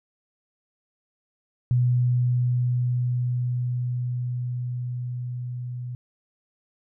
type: tone with level ramp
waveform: sine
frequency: 123.47 Hz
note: B2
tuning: in tune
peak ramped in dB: -17 to -30 dBFS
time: 1.71-5.95 s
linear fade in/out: 0 ms
effects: none